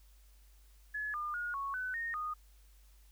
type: tone with pitch steps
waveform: sine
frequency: 1704 / 1205 / 1438 / 1107 / 1506 / 1848 / 1233 Hz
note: G#6 / D6 / F#6 / C#6 / F#6 / A#6 / D#6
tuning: +44 / +44 / -50 / -3 / +30 / -16 / -16 cents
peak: -35 dBFS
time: 0.94-2.34 s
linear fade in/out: 10 ms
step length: 200 ms
effects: added 50 Hz sine -58 dBFS peak until 3.11 s + white hiss -69 dBFS RMS until 3.11 s